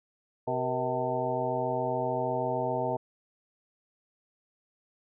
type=harmonic tone with a mistuned harmonic; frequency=127.6 Hz; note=C3; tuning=43 cents flat; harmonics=1 / 2 / 3 / 4 / 5 / 6 / 7; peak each=-37 / -38 / -36 / -34 / -32 / -36 / -34 dBFS; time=0.47-2.97 s; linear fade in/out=10 ms; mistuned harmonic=4; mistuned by=-120 cents; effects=none